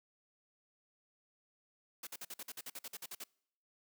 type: noise bursts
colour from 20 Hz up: white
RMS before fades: -45 dBFS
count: 14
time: 2.03-3.24 s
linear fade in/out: 5 ms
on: 40 ms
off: 50 ms
effects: noise-tail reverb RT60 0.7 s tail -26 dB re dry + high-pass 200 Hz 12 dB/octave